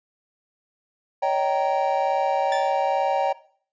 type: chord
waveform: triangle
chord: Eb dominant seventh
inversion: third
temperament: just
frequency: 560 / 622.3 / 777.8 / 933.4 Hz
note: Db5 / Eb5 / G5 / Bb5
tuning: +18 / 0 / -14 / +2 cents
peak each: -23 / -27 / -21 / -25 dBFS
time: 1.22-3.33 s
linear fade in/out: 10 ms
type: tone with exponential decay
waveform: sawtooth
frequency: 1748 Hz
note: A6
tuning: 12 cents flat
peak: -23 dBFS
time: 2.52-2.89 s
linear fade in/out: 1 ms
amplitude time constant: 79 ms
effects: noise-tail reverb RT60 0.5 s tail -18 dB re dry + resampled to 16000 Hz